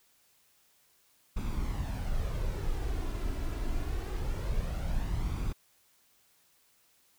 brown noise with flanger, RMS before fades -32 dBFS, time 1.36-5.53 s, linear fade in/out 10 ms, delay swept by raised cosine 0.82 to 3.02 ms, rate 0.24 Hz, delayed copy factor +0.5, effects white hiss -67 dBFS RMS until 7.18 s

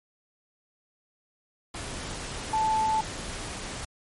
sine tone in noise, 875 Hz, A5, 10 cents flat, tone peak -22 dBFS, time 2.53-3.01 s, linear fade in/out 5 ms, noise pink, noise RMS -36 dBFS, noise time 1.74-3.85 s, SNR +11 dB, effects MP3 48 kbps

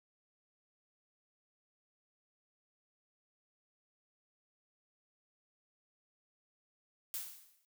blue noise with exponential decay, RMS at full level -38 dBFS, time 7.14-7.65 s, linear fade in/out 0 ms, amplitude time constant 110 ms, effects noise-tail reverb RT60 0.1 s tail -23 dB re dry

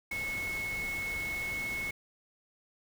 sine tone in noise, 2191 Hz, C#7, 21 cents flat, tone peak -33 dBFS, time 0.11-1.91 s, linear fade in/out 5 ms, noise pink, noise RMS -43 dBFS, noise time 0.11-1.91 s, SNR +7 dB, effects none

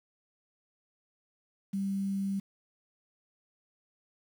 sine tone with quantisation, 196 Hz, G3, in tune, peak -29 dBFS, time 1.73-2.4 s, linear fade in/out 10 ms, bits 9, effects none

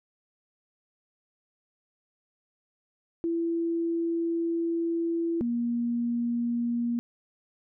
sine tone pair in turn, 334.8 / 237.2 Hz, E4 / A#3, +27 / +30 cents, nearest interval tritone, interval 597 cents, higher first, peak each -25 dBFS, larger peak neither, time 3.24-5.41 / 5.41-6.99 s, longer first, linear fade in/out 0 ms, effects none

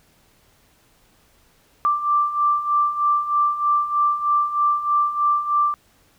sine beating tone pair, 1174.7 / 1177.9 Hz, D6 / D6, 0 / +5 cents, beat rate 3.2 Hz, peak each -23 / -18 dBFS, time 1.85-5.74 s, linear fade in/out 0 ms, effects pink hiss -58 dBFS RMS until 6.18 s

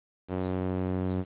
sawtooth tone with band-pass filter sweep, 92.5 Hz, F#2, in tune, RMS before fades -30 dBFS, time 0.28-1.25 s, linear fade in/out 50 ms, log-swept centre 410 to 250 Hz, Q 0.79, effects resampled to 8000 Hz + 9-bit

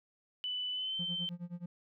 sine tone with pitch glide, 2989 to 3100 Hz, F#7 to G7, +17 to -20 cents, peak -34 dBFS, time 0.44-1.29 s, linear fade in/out 0 ms, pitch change +63 cents, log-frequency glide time 0.72-0.97 s
triangle tone with tremolo, 174.61 Hz, F3, in tune, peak -35 dBFS, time 0.99-1.66 s, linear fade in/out 5 ms, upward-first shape sine, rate 9.5 Hz, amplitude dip 95%
effects none

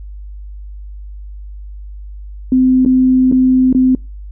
sine tone with dropouts, 257.3 Hz, C4, 29 cents flat, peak -7 dBFS, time 2.52-3.95 s, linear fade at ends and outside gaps 2 ms, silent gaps 2.85-2.86 / 3.315-3.323 / 3.728-3.748 s, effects noise-tail reverb RT60 0.3 s tail -26 dB re dry + added 50 Hz sine -27 dBFS peak until 4.31 s

